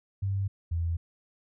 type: tone pair in turn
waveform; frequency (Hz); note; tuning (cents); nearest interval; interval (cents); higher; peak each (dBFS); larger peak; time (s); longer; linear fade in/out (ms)
sine; 98 / 83.94; G2 / E2; 0 / +32; minor third; 268; first; -26; neither; 0.22-0.48 / 0.71-0.97; neither; 10
effects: none